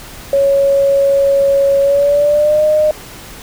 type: tone with pitch glide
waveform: sine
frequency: 554.4 to 611.6 Hz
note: C#5 to D#5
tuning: 0 to -30 cents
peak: -8 dBFS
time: 0.33-2.91 s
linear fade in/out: 2 ms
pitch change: +170 cents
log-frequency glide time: 1.81-2.63 s
effects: pink hiss -33 dBFS RMS until 3.42 s